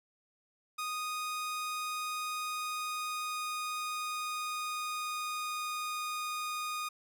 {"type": "tone with pitch glide", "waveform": "sawtooth", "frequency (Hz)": [1240, 1232.1], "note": ["D#6", "D#6"], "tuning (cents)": [-6, -17], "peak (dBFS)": -31, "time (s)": [0.78, 6.89], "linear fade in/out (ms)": 10, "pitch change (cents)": -11, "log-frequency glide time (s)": [2.37, 5.95], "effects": []}